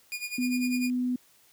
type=tone with tremolo; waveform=sawtooth; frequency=2439 Hz; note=D#7; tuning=35 cents flat; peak=-27 dBFS; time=0.12-0.9 s; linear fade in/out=0 ms; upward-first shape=sine; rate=10 Hz; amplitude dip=80%
type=tone; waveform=sine; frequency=249.5 Hz; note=B3; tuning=18 cents sharp; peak=-25 dBFS; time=0.38-1.16 s; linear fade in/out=5 ms
effects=white hiss -61 dBFS RMS until 1.52 s + high-pass 60 Hz 12 dB/octave